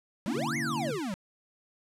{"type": "chord", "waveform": "triangle", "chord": "A# diminished", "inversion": "none", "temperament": "equal", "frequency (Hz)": [233.1, 277.2, 329.6], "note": ["A#3", "C#4", "E4"], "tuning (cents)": [0, 0, 0], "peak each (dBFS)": [-33, -38, -36], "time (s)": [0.26, 0.92], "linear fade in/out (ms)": 20}
{"type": "exponential two-way sweep", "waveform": "square", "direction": "up then down", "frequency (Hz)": [176.5, 2244, 176.5], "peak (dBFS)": -32, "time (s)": [0.26, 1.14], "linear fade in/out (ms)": 0, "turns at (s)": 0.57}
{"type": "tone with vibrato", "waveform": "sine", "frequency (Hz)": 146.83, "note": "D3", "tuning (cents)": 0, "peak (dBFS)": -36, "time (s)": [0.32, 1], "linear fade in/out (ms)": 50, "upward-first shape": "square", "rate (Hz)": 16, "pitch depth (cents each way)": 120}
{"effects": ["low-pass 11000 Hz 12 dB/octave"]}